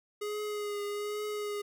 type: tone with vibrato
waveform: square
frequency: 415.3 Hz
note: G#4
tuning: in tune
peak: -34 dBFS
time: 0.21-1.62 s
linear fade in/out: 10 ms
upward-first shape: triangle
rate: 1.2 Hz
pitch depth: 28 cents each way
effects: none